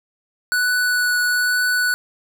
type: tone with vibrato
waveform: square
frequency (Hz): 1480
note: F#6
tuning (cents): 0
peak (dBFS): -17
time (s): 0.52-1.94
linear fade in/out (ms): 0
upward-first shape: triangle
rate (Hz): 1.1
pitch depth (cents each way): 10
effects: none